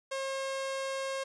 sawtooth tone, 538 Hz, C5, 48 cents sharp, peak -29 dBFS, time 0.11-1.24 s, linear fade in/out 10 ms, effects resampled to 22050 Hz + 10-bit

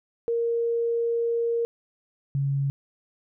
sine tone pair in turn, 466.2 / 138.9 Hz, A#4 / C#3, 0 / +4 cents, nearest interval octave + major sixth, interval 2096 cents, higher first, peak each -22 dBFS, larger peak neither, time 0.28-1.65 / 2.35-2.7 s, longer first, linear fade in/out 0 ms, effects none

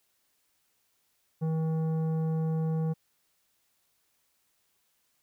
sine tone with tanh clipping, 160 Hz, D#3, 49 cents sharp, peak -28 dBFS, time 1.41-2.94 s, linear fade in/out 20 ms, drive 11 dB, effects white hiss -73 dBFS RMS until 5.22 s

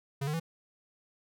square tone with pitch steps, 138.59 / 151.13 / 164.81 Hz, C#3 / D3 / E3, 0 / +50 / 0 cents, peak -31 dBFS, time 0.21-0.399 s, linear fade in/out 10 ms, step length 63 ms, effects none

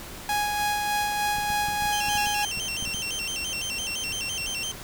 sawtooth tone with tremolo, 830 Hz, G#5, 1 cent flat, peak -19 dBFS, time 0.29-2.45 s, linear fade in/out 2 ms, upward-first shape sine, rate 3.3 Hz, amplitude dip 30%
clicks, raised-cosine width 5 ms, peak -25 dBFS, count 12, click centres 1.385 / 1.503 / 1.686 / 1.823 / 1.856 / 2.085 / 2.154 / 2.27 / 2.574 / 2.825 / 2.876 / 2.946 s
25% pulse tone with vibrato, 2915 Hz, F#7, 26 cents flat, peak -25 dBFS, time 1.92-4.72 s, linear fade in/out 10 ms, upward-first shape square, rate 5.9 Hz, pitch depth 120 cents each way
effects pink hiss -40 dBFS RMS until 4.83 s

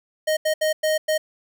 square tone bursts at uneven times, 622 Hz, D#5, 1 cent flat, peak -19 dBFS, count 5, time 0.27-0.37 / 0.45-0.54 / 0.61-0.73 / 0.83-0.98 / 1.08-1.18 s, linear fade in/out 10 ms, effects none

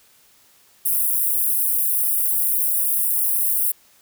white high-pass noise, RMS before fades -20 dBFS, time 0.85-3.72 s, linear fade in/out 10 ms, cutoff 9600 Hz, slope 48 dB/octave, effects white hiss -55 dBFS RMS until 4.01 s

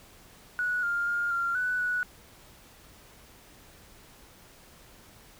triangle tone with pitch steps, 1467 / 1402 / 1412 / 1385 / 1489 / 1472 Hz, F#6 / F6 / F6 / F6 / F#6 / F#6, -15 / +6 / +19 / -15 / +11 / -9 cents, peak -22 dBFS, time 0.59-2.03 s, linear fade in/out 0 ms, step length 240 ms, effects tanh soft clip ceiling -24 dBFS + pink hiss -54 dBFS RMS until 5.39 s

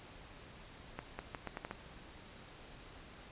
accelerating click train, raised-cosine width 0.5 ms, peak -25 dBFS, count 7, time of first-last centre 0.99-1.711 s, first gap 200 ms, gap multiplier 0.79, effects pink hiss -54 dBFS RMS until 3.31 s + resampled to 8000 Hz

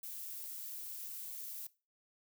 violet noise, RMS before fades -45 dBFS, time 0.03-1.67 s, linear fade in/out 5 ms, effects noise-tail reverb RT60 0.3 s tail -19 dB re dry

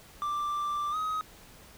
triangle tone with pitch glide, 1178 to 1262.5 Hz, D6 to D#6, +5 to +25 cents, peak -27 dBFS, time 0.22-1.21 s, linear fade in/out 0 ms, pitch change +120 cents, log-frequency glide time 0.91-0.96 s, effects pink hiss -53 dBFS RMS until 1.77 s

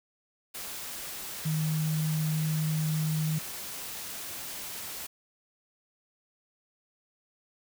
sine tone in noise, 155.9 Hz, D#3, 4 cents sharp, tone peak -26 dBFS, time 1.45-3.39 s, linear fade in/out 10 ms, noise white, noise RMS -39 dBFS, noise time 0.54-5.07 s, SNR +10 dB, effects none

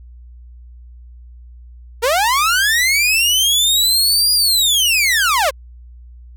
sawtooth linear two-way sweep, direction up then down, 440 to 4900 to 489.6 Hz, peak -9 dBFS, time 2.02-5.51 s, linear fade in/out 20 ms, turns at 4.33 s, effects added 60 Hz sine -36 dBFS peak until 6.36 s

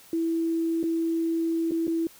sine tone with dropouts, 329.6 Hz, E4, in tune, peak -23 dBFS, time 0.13-2.07 s, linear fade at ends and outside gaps 2 ms, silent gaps 0.83-0.838 / 1.71-1.718 / 1.87-1.878 s, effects white hiss -52 dBFS RMS until 2.19 s

